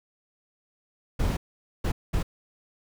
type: noise bursts at uneven times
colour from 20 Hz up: brown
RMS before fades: -25 dBFS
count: 3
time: 1.19-1.37 / 1.84-1.92 / 2.13-2.23 s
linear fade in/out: 10 ms
effects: none